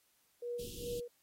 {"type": "tone with tremolo", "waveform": "sine", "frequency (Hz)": 480.7, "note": "B4", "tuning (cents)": -47, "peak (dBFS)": -36, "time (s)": [0.42, 1.08], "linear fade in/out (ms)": 5, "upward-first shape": "sine", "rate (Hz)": 2.4, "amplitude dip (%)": 95}
{"type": "band-stop noise", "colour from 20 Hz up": "pink", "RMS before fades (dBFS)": -47, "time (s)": [0.59, 1], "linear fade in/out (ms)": 5, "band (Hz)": [450, 2700], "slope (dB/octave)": 96}
{"effects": ["white hiss -73 dBFS RMS until 1.22 s", "AAC 48 kbps"]}